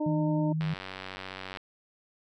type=harmonic tone; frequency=304 Hz; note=D#4; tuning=40 cents flat; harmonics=1 / 2 / 3; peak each=-28 / -34 / -38 dBFS; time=0-0.53 s; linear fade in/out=10 ms
type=tone with vibrato; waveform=sine; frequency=158.5 Hz; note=D#3; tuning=32 cents sharp; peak=-27 dBFS; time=0.06-0.74 s; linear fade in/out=5 ms; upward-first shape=sine; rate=9.5 Hz; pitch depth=15 cents each way
type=click train; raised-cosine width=0.3 ms; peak=-22 dBFS; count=92; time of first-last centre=0.61-1.572 s; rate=94.6 Hz
effects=none